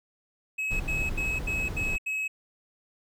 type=tone bursts; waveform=triangle; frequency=2566 Hz; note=E7; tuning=47 cents flat; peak=-26 dBFS; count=6; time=0.58-2.28 s; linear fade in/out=10 ms; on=220 ms; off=76 ms
type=noise; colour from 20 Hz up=brown; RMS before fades=-32 dBFS; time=0.7-1.97 s; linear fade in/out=20 ms
effects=none

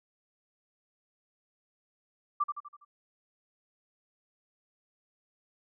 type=tone with echo; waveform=sine; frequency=1174.7 Hz; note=D6; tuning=in tune; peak=-24 dBFS; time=2.4-2.44 s; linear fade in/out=10 ms; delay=82 ms; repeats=5; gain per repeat=-6 dB; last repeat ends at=2.85 s; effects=none

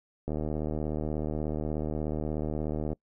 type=click train; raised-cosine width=2 ms; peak=-19 dBFS; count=204; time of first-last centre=0.28-2.93 s; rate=76.6 Hz; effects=noise-tail reverb RT60 0.1 s tail -24 dB re dry

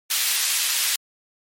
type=high-pass noise; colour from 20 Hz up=pink; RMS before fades=-22 dBFS; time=0.1-0.96 s; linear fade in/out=5 ms; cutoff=2600 Hz; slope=12 dB/octave; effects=MP3 64 kbps

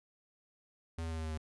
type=tone with pitch steps; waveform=square; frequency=82.41 / 81.56 / 80.71 / 79.88 / 79.05 / 78.24 Hz; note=E2 / E2 / E2 / D#2 / D#2 / D#2; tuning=0 / -18 / -36 / +46 / +28 / +10 cents; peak=-37 dBFS; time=0.98-1.376 s; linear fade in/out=5 ms; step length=66 ms; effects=resampled to 24000 Hz + 13-bit

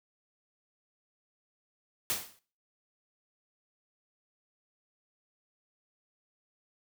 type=noise with exponential decay; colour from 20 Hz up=white; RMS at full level=-28 dBFS; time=2.1-2.39 s; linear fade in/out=0 ms; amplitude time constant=62 ms; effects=noise-tail reverb RT60 0.4 s tail -18 dB re dry

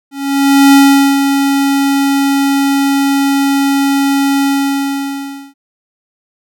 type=tone with ADSR envelope; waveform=square; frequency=277.2 Hz; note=C#4; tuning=in tune; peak=-3 dBFS; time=0.11-5.54 s; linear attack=620 ms; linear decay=440 ms; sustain=-7 dB; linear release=1100 ms; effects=none

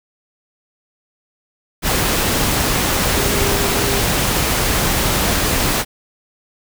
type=tone in noise; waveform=sine; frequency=402 Hz; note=G4; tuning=44 cents sharp; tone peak=-23 dBFS; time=3.16-4.03 s; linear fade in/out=50 ms; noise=pink; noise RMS=-17 dBFS; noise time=1.82-5.85 s; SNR=-9 dB; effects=none

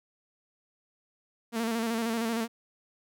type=tone with vibrato; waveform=sawtooth; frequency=228.3 Hz; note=A#3; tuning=36 cents flat; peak=-24 dBFS; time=1.52-2.48 s; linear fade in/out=50 ms; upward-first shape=square; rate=13 Hz; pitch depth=40 cents each way; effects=none

